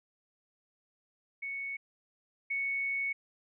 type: tone pair in turn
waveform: sine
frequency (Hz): 2217 / 2217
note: C#7 / C#7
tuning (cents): 0 / 0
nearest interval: unison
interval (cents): 0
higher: neither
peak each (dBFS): -35 / -30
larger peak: second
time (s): 1.42-1.77 / 2.5-3.13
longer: second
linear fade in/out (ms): 10
effects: none